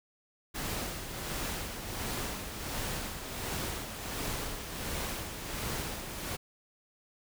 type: noise with tremolo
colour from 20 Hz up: pink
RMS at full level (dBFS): -35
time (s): 0.54-6.37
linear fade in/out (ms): 20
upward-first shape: sine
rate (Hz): 1.4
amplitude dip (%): 50
effects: none